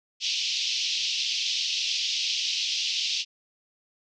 pink band-pass noise, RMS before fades -28 dBFS, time 0.2-3.25 s, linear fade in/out 50 ms, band 2700 to 5800 Hz, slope 48 dB/octave, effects none

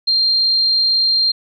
sine tone, 4186 Hz, C8, in tune, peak -12 dBFS, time 0.07-1.32 s, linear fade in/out 10 ms, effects none

